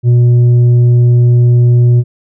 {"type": "tone with tanh clipping", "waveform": "triangle", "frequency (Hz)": 121.1, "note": "B2", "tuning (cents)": -34, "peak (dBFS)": -5, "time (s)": [0.03, 2.04], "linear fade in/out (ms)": 50, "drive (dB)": 9, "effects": []}